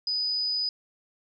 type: tone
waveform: sine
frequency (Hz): 4978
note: D#8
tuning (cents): 0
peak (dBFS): -25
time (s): 0.07-0.69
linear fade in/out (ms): 2
effects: none